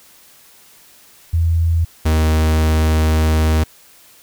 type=tone pair in turn; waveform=sine / 45% pulse; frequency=83.1 / 78.55 Hz; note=E2 / D#2; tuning=+15 / +17 cents; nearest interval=minor second; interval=98 cents; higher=first; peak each=-12 dBFS; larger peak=neither; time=1.33-1.85 / 2.05-3.64 s; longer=second; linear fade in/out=10 ms; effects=white hiss -47 dBFS RMS until 4.22 s